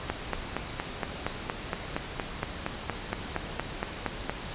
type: click train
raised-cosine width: 0.5 ms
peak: -13 dBFS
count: 19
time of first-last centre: 0.1-4.296 s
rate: 4.29 Hz
effects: pink hiss -38 dBFS RMS until 4.54 s + resampled to 8000 Hz